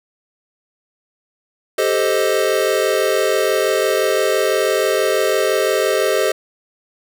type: chord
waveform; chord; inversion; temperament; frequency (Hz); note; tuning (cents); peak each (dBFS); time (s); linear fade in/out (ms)
square; A half-diminished seventh; third; equal with one note detuned; 392 / 438 / 523.3 / 622.3; G4 / A4 / C5 / Eb5; 0 / -8 / 0 / 0; -21; 1.78-6.32; 5
effects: none